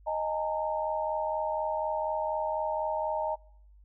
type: chord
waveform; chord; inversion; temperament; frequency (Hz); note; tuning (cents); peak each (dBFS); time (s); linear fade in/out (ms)
sine; D# suspended fourth; none; equal with one note detuned; 622.3 / 830.6 / 914.7; D#5 / G#5 / A#5; 0 / 0 / -33; -31 / -35 / -32; 0.06-3.36; 20
effects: noise-tail reverb RT60 0.7 s tail -25 dB re dry + added 50 Hz sine -53 dBFS peak until 3.84 s